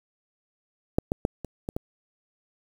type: clicks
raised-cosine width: 2 ms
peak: -7 / -11 / -9 / -21 / -17 / -15 dBFS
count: 6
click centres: 0.985 / 1.119 / 1.251 / 1.447 / 1.689 / 1.765 s
effects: 7-bit